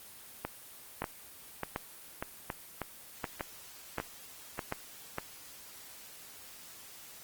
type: two click trains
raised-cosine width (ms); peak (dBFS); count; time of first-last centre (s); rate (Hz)
0.5; -17 / -18; 6 / 9; 1.02-4.724 / 0.45-5.184; 1.35 / 1.69
effects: white hiss -51 dBFS RMS until 7.23 s + Opus 24 kbps